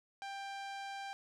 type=tone with low-pass filter; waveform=sawtooth; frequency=790 Hz; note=G5; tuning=13 cents sharp; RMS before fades=-44 dBFS; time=0.22-1.13 s; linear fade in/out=0 ms; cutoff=5700 Hz; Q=0.71; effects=none